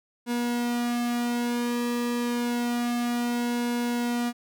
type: tone with flanger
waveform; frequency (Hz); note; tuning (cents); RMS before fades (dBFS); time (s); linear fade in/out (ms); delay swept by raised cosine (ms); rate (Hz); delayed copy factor
sawtooth; 240.1; B3; -49; -27; 0.26-4.33; 50; 1.6 to 2.8; 0.29; -0.75
effects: none

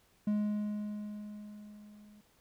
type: tone with level ramp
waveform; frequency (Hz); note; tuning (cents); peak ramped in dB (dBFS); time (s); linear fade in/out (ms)
triangle; 209.2; G#3; +13; -25 to -53; 0.27-2.21; 5
effects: pink hiss -68 dBFS RMS until 2.4 s

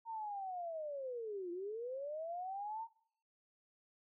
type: linear two-way sweep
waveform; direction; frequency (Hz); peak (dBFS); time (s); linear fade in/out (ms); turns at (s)
sine; down then up; 925 to 340 to 925; -40; 0.05-2.88; 50; 1.51
effects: noise-tail reverb RT60 0.6 s tail -21 dB re dry

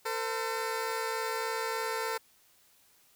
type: tone pair together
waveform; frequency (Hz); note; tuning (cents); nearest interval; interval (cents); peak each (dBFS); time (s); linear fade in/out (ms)
15% pulse; 449.6 / 513; A4 / C5; +37 / -34; major second; 229; -26 / -31; 0.05-2.18; 10
effects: white hiss -64 dBFS RMS until 3.15 s

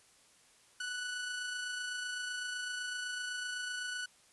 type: tone with amplitude modulation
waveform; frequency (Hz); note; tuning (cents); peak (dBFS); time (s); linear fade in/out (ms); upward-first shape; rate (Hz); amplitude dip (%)
sawtooth; 1482; F#6; +2; -32; 0.8-4.06; 5; sine; 27.9; 30
effects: white hiss -64 dBFS RMS until 4.32 s + resampled to 24000 Hz

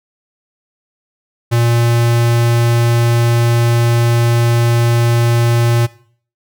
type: tone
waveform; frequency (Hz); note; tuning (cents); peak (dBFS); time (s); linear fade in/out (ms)
square; 117.9; A#2; +20; -11; 1.51-5.87; 20
effects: noise-tail reverb RT60 0.5 s tail -18 dB re dry

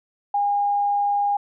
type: tone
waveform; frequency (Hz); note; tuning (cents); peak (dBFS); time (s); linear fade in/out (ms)
sine; 813; G#5; -37; -18; 0.34-1.37; 5
effects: none

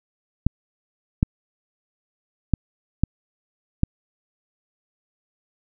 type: clicks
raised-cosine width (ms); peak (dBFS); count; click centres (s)
5; -4; 5; 0.466 / 1.229 / 2.537 / 3.036 / 3.834
effects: none

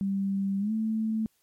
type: tone with pitch glide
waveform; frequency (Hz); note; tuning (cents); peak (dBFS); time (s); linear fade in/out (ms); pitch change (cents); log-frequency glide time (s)
sine; 196 to 220; G3 to A3; 0 to 0; -25; 0.01-1.26; 0; +200; 0.59-0.72
effects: white hiss -70 dBFS RMS until 1.42 s + MP3 64 kbps

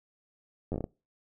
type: slowing click train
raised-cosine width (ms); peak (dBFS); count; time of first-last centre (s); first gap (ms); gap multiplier
2; -20; 7; 0.72-0.841; 10; 1.28
effects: noise-tail reverb RT60 0.3 s tail -24 dB re dry

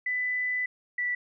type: tone pair in turn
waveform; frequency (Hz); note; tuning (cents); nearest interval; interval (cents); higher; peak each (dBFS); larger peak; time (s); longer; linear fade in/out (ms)
sine; 1996 / 1964; B6 / B6; +18 / -10; unison; 28; first; -26; neither; 0.06-0.66 / 0.98-1.15; first; 5
effects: none

